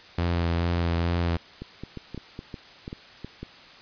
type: tone with vibrato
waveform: sawtooth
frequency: 85.4 Hz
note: F2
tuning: 38 cents flat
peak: -19 dBFS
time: 0.18-1.37 s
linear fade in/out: 5 ms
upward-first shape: sine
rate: 2.3 Hz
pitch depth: 21 cents each way
type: clicks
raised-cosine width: 3 ms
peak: -22 dBFS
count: 11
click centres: 1.62 / 1.836 / 1.973 / 2.146 / 2.177 / 2.391 / 2.542 / 2.879 / 2.929 / 3.246 / 3.43 s
effects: white hiss -48 dBFS RMS until 3.81 s + resampled to 11025 Hz